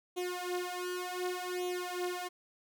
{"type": "tone with flanger", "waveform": "sawtooth", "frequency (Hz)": 360, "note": "F#4", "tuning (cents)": -47, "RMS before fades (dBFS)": -37, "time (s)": [0.16, 2.29], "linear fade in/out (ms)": 20, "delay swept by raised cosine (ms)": [0.3, 4.9], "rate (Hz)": 0.67, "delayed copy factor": 0.95, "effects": []}